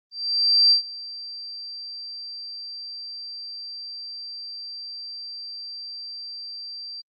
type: tone with ADSR envelope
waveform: sine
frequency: 4699 Hz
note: D8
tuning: in tune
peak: -12 dBFS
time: 0.11-7.02 s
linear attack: 600 ms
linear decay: 110 ms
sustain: -21 dB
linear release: 20 ms
effects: Opus 32 kbps